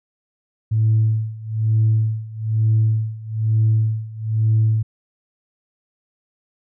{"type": "tone with tremolo", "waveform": "sine", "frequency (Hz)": 110, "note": "A2", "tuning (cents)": 0, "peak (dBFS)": -11, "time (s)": [0.71, 4.83], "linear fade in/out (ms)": 10, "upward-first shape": "sine", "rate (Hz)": 1.1, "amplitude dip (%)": 90, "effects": ["tanh soft clip ceiling -9 dBFS"]}